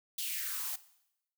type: noise with high-pass filter sweep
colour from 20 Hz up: blue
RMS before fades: -37 dBFS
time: 0.18-0.76 s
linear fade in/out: 5 ms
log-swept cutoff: 3400 to 720 Hz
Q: 3.4
effects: noise-tail reverb RT60 0.8 s tail -17 dB re dry